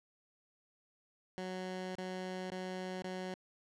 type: tone with dropouts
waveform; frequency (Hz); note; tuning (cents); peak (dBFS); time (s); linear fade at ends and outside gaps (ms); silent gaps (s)
15% pulse; 185; F#3; 0; -33; 1.38-3.34; 0; 1.953-1.983 / 2.503-2.519 / 3.022-3.043
effects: low-pass 6000 Hz 12 dB/octave